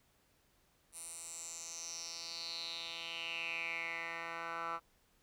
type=tone with band-pass filter sweep; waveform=10% pulse; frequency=166.9 Hz; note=E3; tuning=22 cents sharp; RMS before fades=-43 dBFS; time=0.92-4.8 s; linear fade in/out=50 ms; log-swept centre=9800 to 1300 Hz; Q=5.8; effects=pink hiss -72 dBFS RMS until 5.22 s